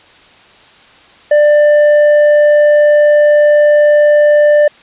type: tone with hard clipping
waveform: sine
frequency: 593 Hz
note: D5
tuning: 17 cents sharp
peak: -6 dBFS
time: 1.31-4.68 s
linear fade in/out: 5 ms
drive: 5 dB
effects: white hiss -42 dBFS RMS until 4.82 s + resampled to 8000 Hz